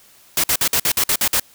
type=noise bursts; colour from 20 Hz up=white; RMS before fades=-17 dBFS; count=9; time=0.37-1.398 s; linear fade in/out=2 ms; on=68 ms; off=52 ms; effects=white hiss -50 dBFS RMS until 1.54 s